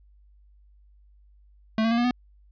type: tone with pitch steps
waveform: square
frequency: 220 / 226.6 / 233.4 / 240.3 / 247.5 Hz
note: A3 / A#3 / A#3 / B3 / B3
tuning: 0 / -49 / +2 / -47 / +4 cents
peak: -21 dBFS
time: 1.78-2.11 s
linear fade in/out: 2 ms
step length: 66 ms
effects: added 50 Hz sine -53 dBFS peak until 2.51 s + resampled to 11025 Hz